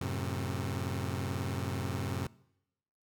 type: chord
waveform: sawtooth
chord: F# diminished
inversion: none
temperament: just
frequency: 92.5 / 111 / 133.2 Hz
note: F#2 / A2 / C3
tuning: 0 / +16 / +31 cents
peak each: -32 / -35 / -33 dBFS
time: 0.01-2.27 s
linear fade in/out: 5 ms
effects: noise-tail reverb RT60 0.9 s tail -23 dB re dry